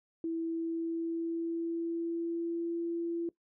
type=tone with pitch glide; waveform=sine; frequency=329.2 to 338.1 Hz; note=E4 to E4; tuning=-2 to +44 cents; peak=-31 dBFS; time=0.24-3.29 s; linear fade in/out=2 ms; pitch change=+46 cents; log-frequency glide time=0.42-2.75 s; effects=noise-tail reverb RT60 0.1 s tail -19 dB re dry